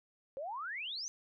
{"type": "exponential sweep", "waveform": "sine", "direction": "up", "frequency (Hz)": [518, 6310], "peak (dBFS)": -38, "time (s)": [0.37, 1.08], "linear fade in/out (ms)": 0, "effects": []}